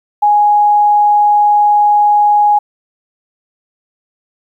sine tone, 830.6 Hz, G#5, in tune, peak -6 dBFS, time 0.22-2.59 s, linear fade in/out 10 ms, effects 8-bit

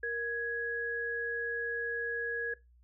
sine tone pair together, 467.5 / 1666 Hz, A#4 / G#6, +5 / +5 cents, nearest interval octave + minor seventh, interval 2200 cents, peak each -37 / -33 dBFS, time 0.03-2.54 s, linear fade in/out 5 ms, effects noise-tail reverb RT60 0.2 s tail -19 dB re dry + added 60 Hz sine -59 dBFS peak until 2.83 s

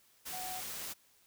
sine tone in noise, 741 Hz, F#5, 2 cents sharp, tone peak -42 dBFS, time 0.32-0.61 s, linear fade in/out 20 ms, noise white, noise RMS -42 dBFS, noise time 0.25-0.94 s, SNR -3 dB, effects white hiss -67 dBFS RMS until 1.26 s

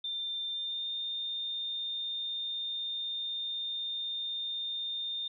sine tone with pitch glide, 3586 to 3628 Hz, A7 to A#7, +32 to -48 cents, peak -33 dBFS, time 0.04-5.28 s, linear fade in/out 5 ms, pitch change +20 cents, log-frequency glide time 0.48-0.86 s, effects none

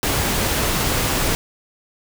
pink noise, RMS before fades -20 dBFS, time 0.03-1.35 s, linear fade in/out 0 ms, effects none

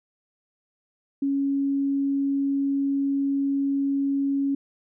sine tone, 277.2 Hz, C#4, in tune, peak -21 dBFS, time 1.22-4.55 s, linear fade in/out 5 ms, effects none

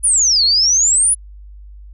sine exponential two-way sweep, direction down then up, 10130 to 4186 to 10130 Hz, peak -10 dBFS, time 0.03-1.15 s, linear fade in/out 20 ms, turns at 0.44 s, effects added 50 Hz sine -34 dBFS peak until 1.93 s

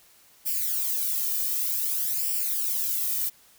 violet noise with flanger, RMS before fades -27 dBFS, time 0.45-3.3 s, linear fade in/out 20 ms, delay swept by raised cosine 0.38 to 1.68 ms, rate 0.54 Hz, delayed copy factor +0.9, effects white hiss -57 dBFS RMS until 3.58 s

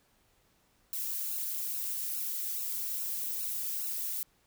violet noise with flanger, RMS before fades -35 dBFS, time 0.93-4.23 s, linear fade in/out 0 ms, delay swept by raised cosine 0.73 to 3.03 ms, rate 2.4 Hz, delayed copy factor +0.9, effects pink hiss -69 dBFS RMS until 4.46 s

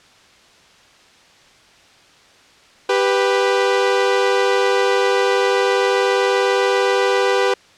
sawtooth tone pair together, 393.6 / 493.9 Hz, G4 / B4, +7 / 0 cents, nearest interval major third, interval 393 cents, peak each -13 dBFS, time 2.89-7.54 s, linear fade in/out 5 ms, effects white hiss -49 dBFS RMS until 7.77 s + low-pass 5000 Hz 12 dB/octave

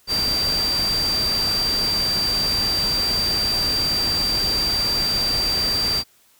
sine tone in noise, 4699 Hz, D8, in tune, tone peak -19 dBFS, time 0.07-6.04 s, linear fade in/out 50 ms, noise pink, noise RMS -28 dBFS, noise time 0.07-6.04 s, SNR +6 dB, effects white hiss -57 dBFS RMS until 6.39 s

